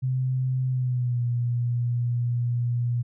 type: tone with pitch glide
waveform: sine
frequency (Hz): 129.1 to 120.45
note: C3 to B2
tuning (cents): -23 to -43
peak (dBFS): -22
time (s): 0.02-3.03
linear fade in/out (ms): 20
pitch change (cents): -120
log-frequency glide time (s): 0.69-1.22
effects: none